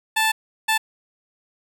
15% pulse tone bursts at uneven times, 879 Hz, A5, 2 cents flat, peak -11 dBFS, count 2, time 0.16-0.32 / 0.68-0.78 s, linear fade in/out 10 ms, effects none

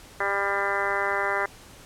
harmonic tone with a mistuned harmonic, 199 Hz, G3, 26 cents sharp, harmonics 2 / 3 / 4 / 5 / 6 / 7 / 8 / 9 / 10, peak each -32 / -32 / -32 / -32 / -32 / -32 / -32 / -32 / -32 dBFS, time 0.2-1.46 s, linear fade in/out 5 ms, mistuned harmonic 10, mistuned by +21 cents, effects pink hiss -48 dBFS RMS until 1.85 s + low-pass 12000 Hz 12 dB/octave

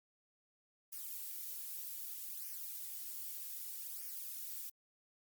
violet noise with flanger, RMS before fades -45 dBFS, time 0.92-4.7 s, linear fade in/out 10 ms, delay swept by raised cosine 0.25 to 4.25 ms, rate 0.64 Hz, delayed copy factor -0.65, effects Opus 48 kbps

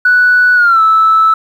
sine tone with pitch glide, 1480 to 1310.9 Hz, F#6 to E6, 0 to -10 cents, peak -4 dBFS, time 0.05-1.34 s, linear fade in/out 5 ms, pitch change -210 cents, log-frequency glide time 0.55-0.81 s, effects tanh soft clip ceiling -1 dBFS + 7-bit

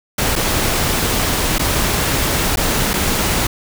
pink noise with dropouts, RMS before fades -17 dBFS, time 0.18-3.47 s, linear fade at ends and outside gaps 5 ms, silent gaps 0.356-0.36 / 1.584-1.593 / 2.559-2.571 / 2.934-2.938 s, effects none

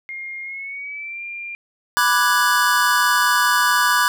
sine tone with pitch glide, 2129 to 2390 Hz, C7 to D7, +30 to +30 cents, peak -28 dBFS, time 0.09-1.55 s, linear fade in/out 0 ms, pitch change +200 cents, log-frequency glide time 0.42-1.23 s
square chord, G# half-diminished seventh, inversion first, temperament equal, 987.8 / 1174.7 / 1480 / 1661.2 Hz, B5 / D6 / F#6 / G#6, 0 / 0 / 0 / 0 cents, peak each -21 dBFS, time 1.97-4.08 s, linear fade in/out 0 ms
effects none

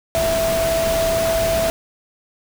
sine tone in noise, 659.3 Hz, E5, in tune, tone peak -17 dBFS, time 0.15-1.7 s, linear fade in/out 0 ms, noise pink, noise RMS -24 dBFS, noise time 0.15-1.7 s, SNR +4 dB, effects none

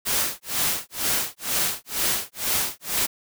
white noise with tremolo, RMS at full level -22 dBFS, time 0.05-3.07 s, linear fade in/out 20 ms, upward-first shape sine, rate 2.1 Hz, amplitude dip 100%, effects none

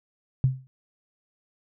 sine tone with exponential decay, 130.81 Hz, C3, in tune, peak -14 dBFS, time 0.44-0.67 s, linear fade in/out 0 ms, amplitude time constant 48 ms, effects none

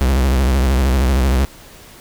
45% pulse tone with vibrato, 65.4 Hz, C2, in tune, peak -12 dBFS, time 0.01-1.45 s, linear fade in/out 0 ms, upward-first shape sine, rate 13 Hz, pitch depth 120 cents each way, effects pink hiss -41 dBFS RMS until 2 s

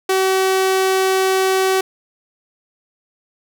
sawtooth tone, 380 Hz, F#4, 46 cents sharp, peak -10 dBFS, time 0.09-1.81 s, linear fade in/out 5 ms, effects none

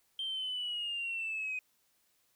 sine linear sweep, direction down, 3162 to 2500 Hz, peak -33 dBFS, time 0.19-1.59 s, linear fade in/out 2 ms, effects tanh soft clip ceiling -30 dBFS + white hiss -73 dBFS RMS until 2.35 s

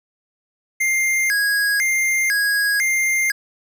square tone with vibrato, 1864.7 Hz, A#6, in tune, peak -17 dBFS, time 0.8-3.32 s, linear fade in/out 10 ms, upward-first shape square, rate 1 Hz, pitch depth 210 cents each way, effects none

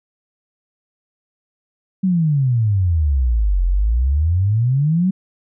sine exponential two-way sweep, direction down then up, 194.2 to 43 to 194.2 Hz, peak -13 dBFS, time 2.03-5.11 s, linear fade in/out 10 ms, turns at 3.65 s, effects none

